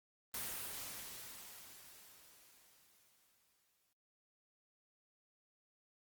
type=noise with exponential decay; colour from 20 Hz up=white; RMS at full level=-41 dBFS; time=0.34-3.93 s; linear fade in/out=2 ms; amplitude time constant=780 ms; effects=noise-tail reverb RT60 0.4 s tail -22 dB re dry + Opus 32 kbps